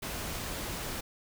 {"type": "noise", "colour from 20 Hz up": "pink", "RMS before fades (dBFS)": -37, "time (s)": [0.02, 1.01], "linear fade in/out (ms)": 10, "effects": []}